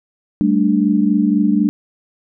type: chord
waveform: sine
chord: G suspended second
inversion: none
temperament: equal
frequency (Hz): 196 / 220 / 293.7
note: G3 / A3 / D4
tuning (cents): 0 / 0 / 0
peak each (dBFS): -16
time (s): 0.41-1.69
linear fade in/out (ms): 0
effects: none